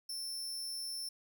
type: tone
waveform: sawtooth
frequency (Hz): 5360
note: E8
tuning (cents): +28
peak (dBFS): -36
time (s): 0.09-1.09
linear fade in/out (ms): 5
effects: none